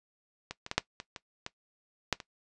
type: clicks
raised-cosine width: 0.2 ms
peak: -20 / -23 / -15 / -6 / -22 / -23 / -19 / -8 / -24 dBFS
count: 9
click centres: 0.51 / 0.664 / 0.714 / 0.78 / 1.001 / 1.162 / 1.464 / 2.127 / 2.202 s
effects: noise-tail reverb RT60 0.1 s tail -18 dB re dry + resampled to 22050 Hz